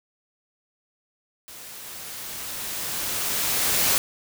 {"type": "noise with level ramp", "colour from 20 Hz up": "white", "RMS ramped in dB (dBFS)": [-42, -20], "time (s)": [1.48, 3.98], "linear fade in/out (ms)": 0, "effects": []}